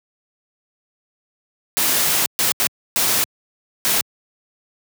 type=noise bursts at uneven times; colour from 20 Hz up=white; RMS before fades=-18 dBFS; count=5; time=1.77-2.26 / 2.39-2.52 / 2.6-2.67 / 2.96-3.24 / 3.85-4.01 s; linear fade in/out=0 ms; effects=high-pass 100 Hz 12 dB/octave